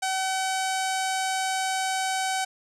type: tone with low-pass filter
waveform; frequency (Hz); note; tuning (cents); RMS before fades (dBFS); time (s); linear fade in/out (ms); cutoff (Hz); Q
sawtooth; 760; F#5; +46; -27; 0.02-2.45; 10; 8600; 2
effects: none